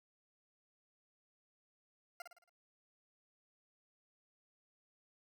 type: tone with echo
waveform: 20% pulse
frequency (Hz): 698.5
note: F5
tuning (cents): 0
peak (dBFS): -39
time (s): 2.2-2.22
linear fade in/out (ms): 2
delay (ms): 55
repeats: 5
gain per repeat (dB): -6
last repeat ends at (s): 2.495
effects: none